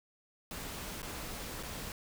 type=noise with dropouts; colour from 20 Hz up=pink; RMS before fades=-42 dBFS; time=0.51-1.92 s; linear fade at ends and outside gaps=1 ms; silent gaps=1.019-1.029 / 1.628-1.633 s; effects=none